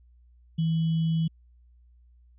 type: tone with sample-and-hold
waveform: sine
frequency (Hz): 162.1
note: E3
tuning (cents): -29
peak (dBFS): -22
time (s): 0.58-1.28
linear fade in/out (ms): 10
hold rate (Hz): 3150
effects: added 60 Hz sine -54 dBFS peak until 2.38 s + resampled to 8000 Hz